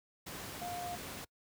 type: tone in noise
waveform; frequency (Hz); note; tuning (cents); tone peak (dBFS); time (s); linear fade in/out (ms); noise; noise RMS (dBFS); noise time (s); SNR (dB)
sine; 707; F5; +21; -39; 0.61-0.96; 10; pink; -44; 0.26-1.25; +2
effects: noise-tail reverb RT60 0.1 s tail -25 dB re dry + high-pass 80 Hz 12 dB/octave